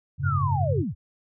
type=chord; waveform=sine; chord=F# suspended second; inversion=none; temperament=equal; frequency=92.5 / 103.83 / 138.59 Hz; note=F#2 / G#2 / C#3; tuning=0 / 0 / 0 cents; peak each=-27 / -27 / -25 dBFS; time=0.18-0.85 s; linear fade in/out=50 ms
type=linear sweep; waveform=sine; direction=down; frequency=1491 to 52.6 Hz; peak=-26 dBFS; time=0.23-0.95 s; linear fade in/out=50 ms
effects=none